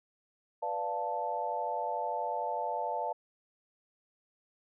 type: chord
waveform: sine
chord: B half-diminished seventh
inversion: none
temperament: equal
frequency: 493.9 / 587.3 / 698.5 / 880 Hz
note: B4 / D5 / F5 / A5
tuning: 0 / 0 / 0 / 0 cents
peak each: -40 / -38 / -37 / -34 dBFS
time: 0.62-3.13 s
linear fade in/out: 10 ms
effects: none